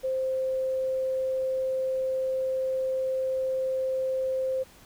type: tone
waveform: sine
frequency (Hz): 523.3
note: C5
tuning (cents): 0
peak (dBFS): -25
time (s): 0.03-4.64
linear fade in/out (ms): 20
effects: pink hiss -54 dBFS RMS until 4.85 s